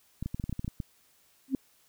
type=clicks; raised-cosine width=5 ms; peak=-21 dBFS; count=11; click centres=0.226 / 0.26 / 0.345 / 0.398 / 0.44 / 0.495 / 0.527 / 0.594 / 0.646 / 0.679 / 0.802 s
type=tone with exponential growth; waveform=sine; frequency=266.6 Hz; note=C4; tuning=33 cents sharp; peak=-20 dBFS; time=1.48-1.55 s; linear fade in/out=2 ms; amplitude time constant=15 ms
effects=white hiss -65 dBFS RMS until 1.88 s